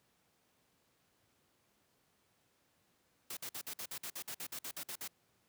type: noise bursts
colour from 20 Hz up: white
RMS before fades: -43 dBFS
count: 15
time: 3.3-5.078 s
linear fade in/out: 5 ms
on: 70 ms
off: 52 ms
effects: pink hiss -74 dBFS RMS until 5.48 s + high-pass 100 Hz 12 dB/octave